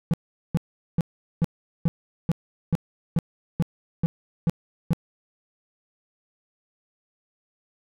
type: tone bursts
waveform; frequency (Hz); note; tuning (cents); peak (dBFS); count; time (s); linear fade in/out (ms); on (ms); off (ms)
triangle; 166.2; E3; +15; -15; 12; 0.11-4.932; 0; 26; 410
effects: none